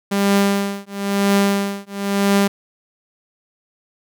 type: tone with tremolo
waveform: sawtooth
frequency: 199.4 Hz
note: G3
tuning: 30 cents sharp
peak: -8 dBFS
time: 0.11-2.48 s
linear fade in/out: 10 ms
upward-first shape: triangle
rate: 1 Hz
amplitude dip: 100%
effects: none